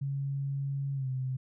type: tone with pitch glide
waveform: sine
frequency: 138.6 to 130.07 Hz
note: C#3 to C3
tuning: 0 to -10 cents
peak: -30 dBFS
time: 0.01-1.37 s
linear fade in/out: 10 ms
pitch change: -110 cents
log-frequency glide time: 0.94-1.08 s
effects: none